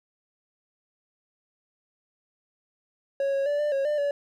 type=tone with pitch steps; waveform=triangle; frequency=552 / 549 / 581 / 593 / 547 / 596 / 572 Hz; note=C#5 / C#5 / D5 / D5 / C#5 / D5 / D5; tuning=-7 / -17 / -19 / +17 / -23 / +25 / -46 cents; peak=-21 dBFS; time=3.2-4.11 s; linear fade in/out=2 ms; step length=130 ms; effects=none